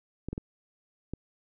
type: clicks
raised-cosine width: 3 ms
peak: -21 dBFS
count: 4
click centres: 0.286 / 0.33 / 0.379 / 1.136 s
effects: none